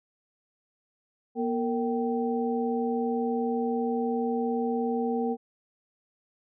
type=tone cluster; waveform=sine; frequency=239.6 / 459.3 / 776 Hz; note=A#3 / A#4 / G5; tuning=+48 / -26 / -18 cents; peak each=-28 / -29 / -33 dBFS; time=1.35-5.37 s; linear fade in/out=50 ms; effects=none